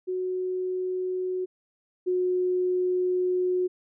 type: tone pair in turn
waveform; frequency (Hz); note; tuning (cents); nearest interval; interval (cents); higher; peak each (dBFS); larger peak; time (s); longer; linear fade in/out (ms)
sine; 368.6 / 364.2; F#4 / F#4; -7 / -27; unison; 20; first; -26 / -22; second; 0.07-1.46 / 2.06-3.68; second; 20
effects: none